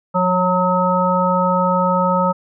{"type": "harmonic tone with a mistuned harmonic", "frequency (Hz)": 182.7, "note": "F#3", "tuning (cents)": -22, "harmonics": [1, 3, 5, 7], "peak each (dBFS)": [-19, -19, -19, -19], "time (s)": [0.14, 2.33], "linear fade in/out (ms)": 20, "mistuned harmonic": 1, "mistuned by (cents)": -25, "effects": []}